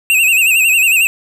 square tone with vibrato, 2637 Hz, E7, in tune, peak -9 dBFS, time 0.1-1.07 s, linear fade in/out 0 ms, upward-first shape sine, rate 11 Hz, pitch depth 97 cents each way, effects none

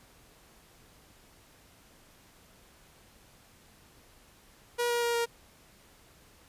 sawtooth tone with pitch steps, 480 / 476.1 / 472.3 / 468.5 Hz, B4 / A#4 / A#4 / A#4, -49 / +37 / +23 / +9 cents, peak -23 dBFS, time 4.78-5.26 s, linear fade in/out 20 ms, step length 120 ms, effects pink hiss -59 dBFS RMS until 6.48 s + resampled to 32000 Hz

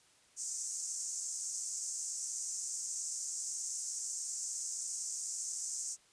white band-pass noise, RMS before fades -40 dBFS, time 0.36-5.97 s, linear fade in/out 50 ms, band 6000 to 8200 Hz, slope 48 dB/octave, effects white hiss -66 dBFS RMS until 6.12 s + resampled to 22050 Hz

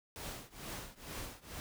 pink noise with tremolo, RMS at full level -42 dBFS, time 0.16-1.6 s, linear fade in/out 0 ms, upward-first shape triangle, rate 2.2 Hz, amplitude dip 95%, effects none

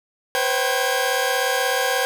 sawtooth tone cluster, 496.5 / 533 / 772 / 1625 Hz, B4 / C5 / G5 / G#6, +9 / +32 / -27 / -38 cents, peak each -21 dBFS, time 0.35-2.05 s, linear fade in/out 0 ms, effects none

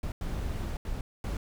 brown noise bursts at uneven times, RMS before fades -33 dBFS, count 4, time 0.03-0.12 / 0.21-0.77 / 0.85-1.01 / 1.24-1.37 s, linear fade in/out 2 ms, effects none

